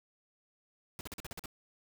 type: noise bursts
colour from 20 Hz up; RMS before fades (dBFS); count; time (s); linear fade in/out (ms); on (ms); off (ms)
pink; -43; 8; 0.99-1.458; 0; 20; 44
effects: none